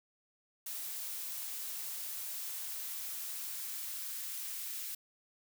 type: noise with high-pass filter sweep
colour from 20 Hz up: blue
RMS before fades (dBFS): -41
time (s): 0.66-4.95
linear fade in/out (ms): 5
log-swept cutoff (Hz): 260 to 1600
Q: 0.97
effects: none